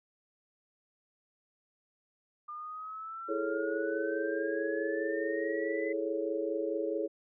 sine exponential sweep, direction up, 1200 to 2029 Hz, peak -39 dBFS, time 2.48-5.93 s, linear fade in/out 10 ms
sine chord, A major seventh, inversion second, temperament equal, 329.6 / 415.3 / 440 / 554.4 Hz, E4 / G#4 / A4 / C#5, 0 / 0 / 0 / 0 cents, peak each -36 dBFS, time 3.28-7.08 s, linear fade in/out 20 ms
effects none

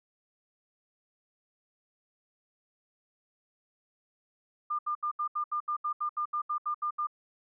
sine tone bursts, 1203 Hz, D6, 41 cents sharp, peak -28 dBFS, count 15, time 4.7-7.071 s, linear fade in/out 10 ms, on 89 ms, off 74 ms, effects none

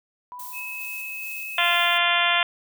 sine tone with exponential decay, 989 Hz, B5, 2 cents sharp, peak -34 dBFS, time 0.32-1.66 s, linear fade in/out 0 ms, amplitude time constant 290 ms
violet noise with tremolo, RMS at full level -38 dBFS, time 0.39-1.98 s, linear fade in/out 5 ms, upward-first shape square, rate 2.4 Hz, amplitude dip 30%
sine tone, 2580 Hz, E7, 38 cents flat, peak -31 dBFS, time 0.52-1.78 s, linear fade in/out 50 ms
harmonic tone, 346.8 Hz, F4, 12 cents flat, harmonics 2 / 3 / 4 / 5 / 6 / 7 / 8 / 9 / 10, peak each -27 / -27 / -27 / -27 / -27 / -27 / -27 / -27 / -27 dBFS, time 1.58-2.43 s, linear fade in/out 2 ms
effects none

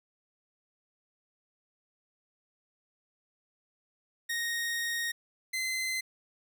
sawtooth tone pair in turn, 1864.7 / 2059 Hz, A#6 / C7, 0 / -28 cents, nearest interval major second, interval 172 cents, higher second, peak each -27 dBFS, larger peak neither, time 4.29-5.12 / 5.53-6.01 s, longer first, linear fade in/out 10 ms, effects none

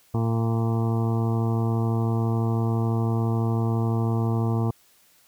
harmonic tone with a mistuned harmonic, 114 Hz, A#2, 38 cents flat, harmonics 1 / 2 / 3 / 4 / 6 / 7 / 8 / 9 / 10, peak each -22 / -28 / -32 / -34 / -38 / -39 / -40 / -41 / -42 dBFS, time 0.14-4.71 s, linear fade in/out 5 ms, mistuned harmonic 10, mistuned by +25 cents, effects white hiss -59 dBFS RMS until 5.27 s

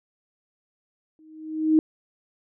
sine tone with exponential growth, 313.4 Hz, D#4, 13 cents sharp, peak -12 dBFS, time 1.19-1.79 s, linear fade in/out 1 ms, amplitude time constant 130 ms, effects none

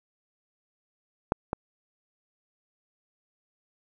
clicks, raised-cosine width 1 ms, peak -8 / -13 dBFS, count 2, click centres 1.321 / 1.531 s, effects none

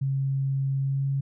sine tone with pitch glide, 136 to 137.42 Hz, C#3 to C#3, -33 to -15 cents, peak -23 dBFS, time 0.01-1.21 s, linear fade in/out 10 ms, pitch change +18 cents, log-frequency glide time 0.8-1.06 s, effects none

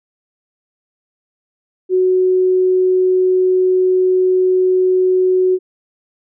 sine tone, 370 Hz, F#4, in tune, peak -10 dBFS, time 1.89-5.59 s, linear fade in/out 50 ms, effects none

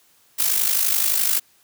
blue noise with amplitude modulation, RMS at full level -17 dBFS, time 0.38-1.4 s, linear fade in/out 20 ms, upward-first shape sine, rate 51.7 Hz, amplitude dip 65%, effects white hiss -58 dBFS RMS until 1.63 s + high-pass 60 Hz 12 dB/octave

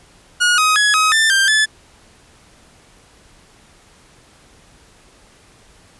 sawtooth tone with pitch steps, 1445 / 1259 / 1681 / 1268 / 1780 / 1581 / 1733 Hz, F#6 / D#6 / G#6 / D#6 / A6 / G6 / A6, -41 / +20 / +20 / +32 / +20 / +14 / -27 cents, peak -8 dBFS, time 0.4-1.66 s, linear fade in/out 20 ms, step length 180 ms, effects pink hiss -49 dBFS RMS until 5.99 s + resampled to 24000 Hz

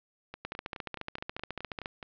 two click trains, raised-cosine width 0.3 ms, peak -19 / -24 dBFS, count 21 / 9, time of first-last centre 0.45-1.858 / 0.34-2.028 s, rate 14.2 / 4.74 Hz, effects low-pass 4000 Hz 12 dB/octave

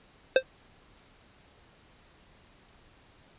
square tone with exponential decay, 523.3 Hz, C5, in tune, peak -14 dBFS, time 0.36-0.43 s, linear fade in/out 2 ms, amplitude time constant 15 ms, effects pink hiss -59 dBFS RMS until 3.38 s + resampled to 8000 Hz

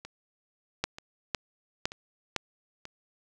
two click trains, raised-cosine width 0.2 ms, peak -24 / -10 dBFS, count 4 / 4, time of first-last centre 0.05-2.854 / 0.84-2.363 s, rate 1.07 / 1.97 Hz, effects none

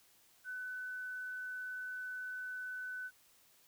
sine tone, 1503 Hz, F#6, 27 cents sharp, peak -40 dBFS, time 0.44-3.11 s, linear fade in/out 50 ms, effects white hiss -67 dBFS RMS until 3.67 s

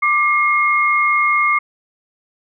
sine tone pair together, 1180.4 / 2145 Hz, D6 / C7, +8 / +42 cents, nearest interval minor seventh, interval 1034 cents, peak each -15 dBFS, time 0.02-1.59 s, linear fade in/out 10 ms, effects none

